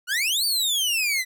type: exponential two-way sweep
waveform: sawtooth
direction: up then down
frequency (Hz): 1396.9 to 4660 to 1965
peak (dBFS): -18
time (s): 0.07-1.25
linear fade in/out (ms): 50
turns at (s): 0.45
effects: none